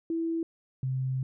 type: tone pair in turn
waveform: sine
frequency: 329.6 / 130.8 Hz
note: E4 / C3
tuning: 0 / 0 cents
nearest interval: octave + major third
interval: 1600 cents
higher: first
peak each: -27 dBFS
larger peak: neither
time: 0.1-0.43 / 0.83-1.23 s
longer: second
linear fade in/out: 2 ms
effects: none